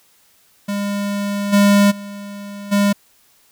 square tone with level steps, 202.2 Hz, G#3, 46 cents flat, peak -20 / -10 / -30 / -13 dBFS, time 0.68-2.93 s, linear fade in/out 10 ms, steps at 1.52 / 1.9 / 2.71 s, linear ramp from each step 20 ms, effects white hiss -55 dBFS RMS until 3.51 s

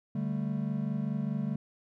triangle chord, D suspended fourth, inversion none, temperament equal with one note detuned, 146.83 / 196 / 220.8 Hz, D3 / G3 / A3, 0 / 0 / +6 cents, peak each -32 dBFS, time 0.15-1.56 s, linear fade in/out 5 ms, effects none

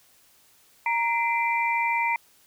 sine tone cluster, 933 / 2044 / 2362 Hz, A#5 / C7 / D7, +1 / -41 / +9 cents, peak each -24 / -28 / -28 dBFS, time 0.86-2.16 s, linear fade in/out 2 ms, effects white hiss -59 dBFS RMS until 2.46 s

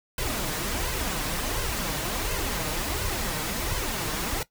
pink noise with flanger, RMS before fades -29 dBFS, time 0.18-4.43 s, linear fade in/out 2 ms, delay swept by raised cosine 1.9 to 6.6 ms, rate 1.4 Hz, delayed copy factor +0.7, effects noise-tail reverb RT60 0.1 s tail -17 dB re dry

